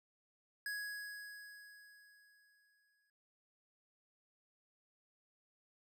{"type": "tone with exponential decay", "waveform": "square", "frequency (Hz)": 1667, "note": "G#6", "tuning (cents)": 6, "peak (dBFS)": -39, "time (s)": [0.66, 3.1], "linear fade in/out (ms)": 2, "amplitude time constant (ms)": 530, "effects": []}